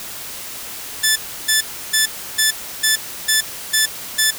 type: tone bursts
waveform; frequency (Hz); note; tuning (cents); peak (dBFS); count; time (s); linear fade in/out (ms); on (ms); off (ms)
10% pulse; 1750; A6; -10; -4; 8; 1.03-4.31; 10; 130; 320
effects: white hiss -31 dBFS RMS until 4.38 s